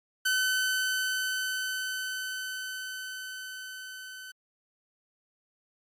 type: tone with level ramp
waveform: sawtooth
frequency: 1519 Hz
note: F#6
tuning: 45 cents sharp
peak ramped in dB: -20 to -38 dBFS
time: 0.25-4.32 s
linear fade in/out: 10 ms
effects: MP3 64 kbps